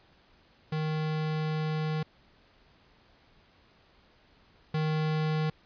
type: tone pair in turn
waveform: square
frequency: 155.56 / 155.56 Hz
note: D#3 / D#3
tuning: 0 / 0 cents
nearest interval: unison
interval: 0 cents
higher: neither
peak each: -29 / -27 dBFS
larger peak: second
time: 0.72-2.03 / 4.74-5.5 s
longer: first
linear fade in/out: 5 ms
effects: pink hiss -62 dBFS RMS until 5.65 s + resampled to 11025 Hz